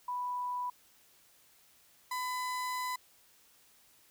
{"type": "tone pair in turn", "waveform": ["sine", "35% pulse"], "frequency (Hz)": [987.8, 1003.9], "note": ["B5", "B5"], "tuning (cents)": [0, 28], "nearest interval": "unison", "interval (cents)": 28, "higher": "second", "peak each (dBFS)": [-33, -32], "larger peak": "second", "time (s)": [[0.08, 0.7], [2.11, 2.96]], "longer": "second", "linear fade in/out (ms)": 5, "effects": ["white hiss -64 dBFS RMS until 4.1 s"]}